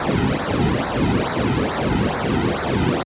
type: noise with flanger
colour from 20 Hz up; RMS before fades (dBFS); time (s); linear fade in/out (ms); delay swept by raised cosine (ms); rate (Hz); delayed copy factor
brown; -19; 0-3.03; 2; 0.32 to 1.82; 2.3; -0.9
effects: high-pass 80 Hz 12 dB/octave + resampled to 8000 Hz

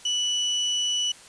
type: tone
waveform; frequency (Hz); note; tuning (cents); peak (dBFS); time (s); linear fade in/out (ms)
35% pulse; 2960; F#7; 0; -21; 0.05-1.12; 5
effects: white hiss -48 dBFS RMS until 1.28 s + resampled to 22050 Hz

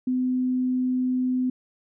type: tone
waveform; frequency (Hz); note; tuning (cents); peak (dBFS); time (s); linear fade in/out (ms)
sine; 254; B3; +49; -21; 0.07-1.5; 5
effects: none

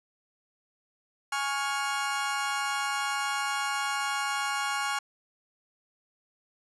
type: chord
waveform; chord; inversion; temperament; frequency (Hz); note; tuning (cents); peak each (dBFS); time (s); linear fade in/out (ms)
30% pulse; Db major; second; equal with one note detuned; 830.6 / 1108.7 / 1410.7; Ab5 / Db6 / F6; 0 / 0 / +17; -30; 1.32-4.99; 5
effects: resampled to 24000 Hz

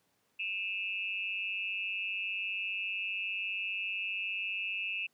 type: tone with amplitude modulation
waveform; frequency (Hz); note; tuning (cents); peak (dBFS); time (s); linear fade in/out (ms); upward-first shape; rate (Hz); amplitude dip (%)
sine; 2633; E7; -3; -29; 0.39-5.07; 10; sine; 195; 90
effects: pink hiss -74 dBFS RMS until 5.13 s + high-pass 150 Hz 12 dB/octave

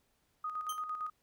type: tone with tremolo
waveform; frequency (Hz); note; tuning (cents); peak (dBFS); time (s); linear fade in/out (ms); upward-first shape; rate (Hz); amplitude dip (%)
sine; 1244.5; D#6; 0; -34; 0.44-1.1; 5; square; 8.8; 50
type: tone with exponential decay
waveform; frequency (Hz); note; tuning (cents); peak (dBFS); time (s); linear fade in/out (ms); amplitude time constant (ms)
15% pulse; 3126; G7; -6; -30; 0.69-0.84; 5; 32
effects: pink hiss -75 dBFS RMS until 1.22 s

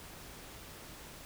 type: silence
effects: pink hiss -50 dBFS RMS until 1.25 s

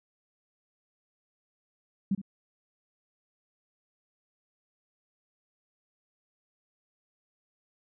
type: tone with echo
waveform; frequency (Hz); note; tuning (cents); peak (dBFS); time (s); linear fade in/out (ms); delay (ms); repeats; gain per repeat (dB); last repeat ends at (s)
sine; 196; G3; 0; -23; 2.11-2.15; 5; 66; 1; -13; 2.216
effects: none

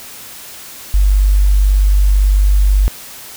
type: tone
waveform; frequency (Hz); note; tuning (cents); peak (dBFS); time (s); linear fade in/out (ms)
sine; 49.07; G1; +2; -7; 0.94-2.88; 0
effects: white hiss -33 dBFS RMS until 3.36 s

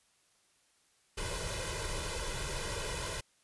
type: noise with comb filter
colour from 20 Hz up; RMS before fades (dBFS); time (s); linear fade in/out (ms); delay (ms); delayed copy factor
pink; -37; 1.17-3.21; 10; 2; +0.85
effects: white hiss -70 dBFS RMS until 3.43 s + resampled to 24000 Hz

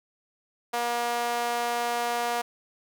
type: tone with high-pass filter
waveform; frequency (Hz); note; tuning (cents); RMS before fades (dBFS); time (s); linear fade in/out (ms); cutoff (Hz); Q
sawtooth; 238.3; A#3; +38; -28; 0.73-2.42; 10; 690; 2
effects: none

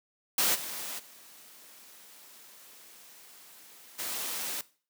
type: noise with level steps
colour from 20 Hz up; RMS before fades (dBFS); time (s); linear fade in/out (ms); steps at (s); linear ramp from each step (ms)
white; -26 / -38 / -53 / -35; 0.38-4.61; 2; 0.54 / 0.98 / 3.98; 20
effects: noise-tail reverb RT60 0.4 s tail -19 dB re dry + high-pass 200 Hz 12 dB/octave

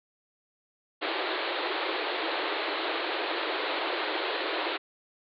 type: band-pass noise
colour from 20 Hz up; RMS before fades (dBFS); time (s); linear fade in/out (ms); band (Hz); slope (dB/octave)
pink; -31; 1.01-4.78; 20; 310 to 4300; 96
effects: none

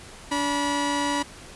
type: tone pair together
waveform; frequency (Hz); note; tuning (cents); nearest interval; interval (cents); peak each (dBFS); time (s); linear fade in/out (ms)
sawtooth; 288.4 / 970; D4 / B5; -31 / -31; octave + major sixth; 2100; -22; 0.31-1.23; 10
effects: pink hiss -44 dBFS RMS until 1.55 s + resampled to 24000 Hz

